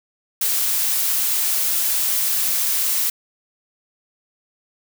blue noise, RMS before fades -20 dBFS, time 0.41-3.1 s, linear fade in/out 5 ms, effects none

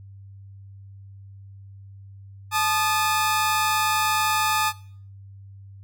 sawtooth tone pair together, 868 / 1227.5 Hz, A5 / D#6, -24 / -24 cents, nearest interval tritone, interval 600 cents, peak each -19 dBFS, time 2.51-4.73 s, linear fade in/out 50 ms, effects noise-tail reverb RT60 0.5 s tail -19 dB re dry + added 98 Hz sine -41 dBFS peak until 5.83 s

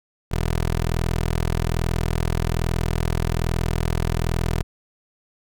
15% pulse tone, 41.2 Hz, E1, in tune, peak -14 dBFS, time 0.31-4.63 s, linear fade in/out 10 ms, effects none

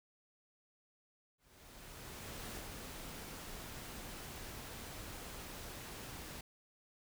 pink noise with ADSR envelope, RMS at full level -45 dBFS, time 1.38-6.41 s, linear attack 1200 ms, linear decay 27 ms, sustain -3 dB, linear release 4 ms, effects none

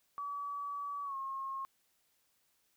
sine tone with pitch glide, 1143 to 1078.8 Hz, D6 to C#6, -47 to -47 cents, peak -37 dBFS, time 0.18-1.65 s, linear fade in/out 0 ms, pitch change -100 cents, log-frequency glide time 1.04-1.16 s, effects white hiss -75 dBFS RMS until 2.76 s

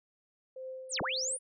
sine tone with tremolo, 520 Hz, C5, 11 cents flat, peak -38 dBFS, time 0.56-1.37 s, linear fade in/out 5 ms, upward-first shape triangle, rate 2 Hz, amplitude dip 65%
sine linear two-way sweep, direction down then up, 9956 to 81.4 to 9956 Hz, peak -31 dBFS, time 0.89-1.39 s, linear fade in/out 50 ms, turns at 1.01 s
effects none

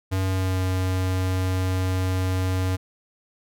square tone with pitch glide, 94.7 to 92.97 Hz, F#2 to F#2, +41 to +9 cents, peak -22 dBFS, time 0.11-2.77 s, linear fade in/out 20 ms, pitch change -32 cents, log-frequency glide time 0.22-0.6 s, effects none

